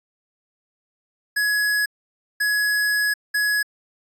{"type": "tone bursts at uneven times", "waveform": "square", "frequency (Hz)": 1682, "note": "G#6", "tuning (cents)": 22, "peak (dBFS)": -19, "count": 3, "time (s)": [[1.36, 1.86], [2.4, 3.14], [3.34, 3.63]], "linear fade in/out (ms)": 10, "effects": ["resampled to 32000 Hz"]}